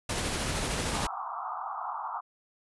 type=noise with tremolo; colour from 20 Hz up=pink; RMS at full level=-30 dBFS; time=0.09-1.07 s; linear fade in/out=5 ms; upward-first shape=sine; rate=13 Hz; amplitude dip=25%
type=band-pass noise; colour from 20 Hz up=white; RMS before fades=-36 dBFS; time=0.93-2.21 s; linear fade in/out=20 ms; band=710 to 1300 Hz; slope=96 dB/octave
effects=resampled to 24000 Hz